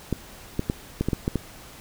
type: clicks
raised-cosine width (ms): 3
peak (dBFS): -10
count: 8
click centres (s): 0.127 / 0.594 / 0.699 / 1.01 / 1.086 / 1.132 / 1.279 / 1.357
effects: pink hiss -45 dBFS RMS until 1.8 s